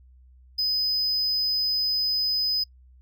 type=tone; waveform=triangle; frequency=5020 Hz; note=D#8; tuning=15 cents sharp; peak=-21 dBFS; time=0.58-2.64 s; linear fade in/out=10 ms; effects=noise-tail reverb RT60 0.1 s tail -21 dB re dry + added 63 Hz sine -50 dBFS peak until 3.01 s